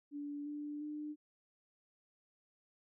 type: tone with pitch steps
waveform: sine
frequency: 289.5 / 294.6 / 299.7 Hz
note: D4 / D4 / D4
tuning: -25 / +6 / +35 cents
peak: -40 dBFS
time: 0.11-1.16 s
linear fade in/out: 50 ms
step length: 350 ms
effects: none